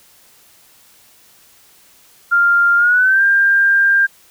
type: tone with pitch glide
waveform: sine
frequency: 1396.9 to 1595.4 Hz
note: F6 to G6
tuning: 0 to +30 cents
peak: -9 dBFS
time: 2.31-4.07 s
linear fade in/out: 20 ms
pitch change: +230 cents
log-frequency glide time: 2.77-3.23 s
effects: white hiss -49 dBFS RMS until 4.3 s